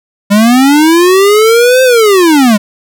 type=linear two-way sweep; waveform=square; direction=up then down; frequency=197.8 to 523.3 to 197.8 Hz; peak=-4 dBFS; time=0.3-2.58 s; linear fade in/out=20 ms; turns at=1.83 s; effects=none